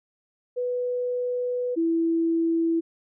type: tone pair in turn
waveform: sine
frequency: 493.9 / 330.6 Hz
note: B4 / E4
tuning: 0 / +5 cents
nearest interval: perfect fifth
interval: 695 cents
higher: first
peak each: -24 / -20 dBFS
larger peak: second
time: 0.56-1.76 / 1.76-2.81 s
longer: first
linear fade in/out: 20 ms
effects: none